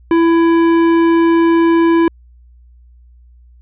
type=tone with tanh clipping; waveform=sine; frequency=333.1 Hz; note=E4; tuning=18 cents sharp; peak=-10 dBFS; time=0.11-2.08 s; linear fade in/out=2 ms; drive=14 dB; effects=added 60 Hz sine -41 dBFS peak until 3.61 s + resampled to 8000 Hz